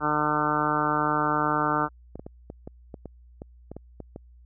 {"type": "harmonic tone", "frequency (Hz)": 150.4, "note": "D3", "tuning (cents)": 42, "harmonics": [1, 2, 3, 4, 5, 6, 7, 8, 9, 10], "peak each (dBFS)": [-34, -30, -34, -34, -33, -29, -34, -28, -29, -34], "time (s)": [0, 1.89], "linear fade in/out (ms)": 50}
{"type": "clicks", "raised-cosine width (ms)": 2, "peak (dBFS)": -24, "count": 12, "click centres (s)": [2.156, 2.195, 2.265, 2.501, 2.675, 2.942, 3.057, 3.419, 3.716, 3.766, 4.003, 4.161]}
{"effects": ["added 60 Hz sine -49 dBFS peak until 4.45 s"]}